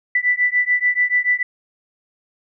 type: beating tone pair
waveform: sine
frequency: 1975.5 / 1982.4 Hz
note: B6 / B6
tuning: 0 / +6 cents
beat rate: 6.9 Hz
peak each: -18 dBFS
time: 0.15-1.43 s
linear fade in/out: 5 ms
effects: none